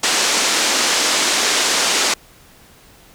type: band-pass noise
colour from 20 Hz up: white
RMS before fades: -17 dBFS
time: 0.03-2.14 s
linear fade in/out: 5 ms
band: 230 to 7400 Hz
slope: 24 dB/octave
effects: pink hiss -47 dBFS RMS until 3.14 s